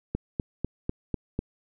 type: click train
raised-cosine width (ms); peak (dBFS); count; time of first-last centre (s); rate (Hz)
3; -14; 6; 0.15-1.391; 4.03
effects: none